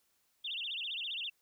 sine tone with vibrato, 3136 Hz, G7, in tune, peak -36 dBFS, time 0.44-1.3 s, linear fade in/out 10 ms, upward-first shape sine, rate 15 Hz, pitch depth 280 cents each way, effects white hiss -75 dBFS RMS until 1.41 s

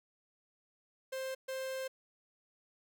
45% pulse tone bursts at uneven times, 526 Hz, C5, 9 cents sharp, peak -37 dBFS, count 2, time 1.12-1.35 / 1.48-1.88 s, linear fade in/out 10 ms, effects none

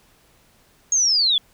sine linear sweep, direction down, 6650 to 3322 Hz, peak -15 dBFS, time 0.92-1.38 s, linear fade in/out 2 ms, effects pink hiss -57 dBFS RMS until 1.53 s

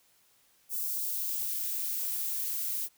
violet noise with high-pass filter sweep, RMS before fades -33 dBFS, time 0.69-2.89 s, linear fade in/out 50 ms, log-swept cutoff 6400 to 260 Hz, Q 0.78, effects white hiss -66 dBFS RMS until 2.97 s

